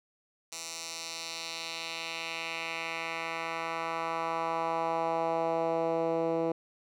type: tone with band-pass filter sweep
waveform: 10% pulse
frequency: 164.81 Hz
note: E3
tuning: in tune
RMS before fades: -33 dBFS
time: 0.52-6.52 s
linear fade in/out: 2 ms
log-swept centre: 6600 to 430 Hz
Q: 1.6
effects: none